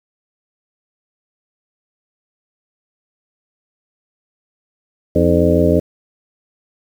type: harmonic tone with a mistuned harmonic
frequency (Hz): 85.8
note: F2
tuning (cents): -30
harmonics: 1 / 2 / 3 / 4 / 5 / 6 / 7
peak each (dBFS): -18 / -18 / -18 / -18 / -18 / -18 / -18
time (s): 5.15-5.8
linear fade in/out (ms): 10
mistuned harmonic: 4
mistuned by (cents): -120
effects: 7-bit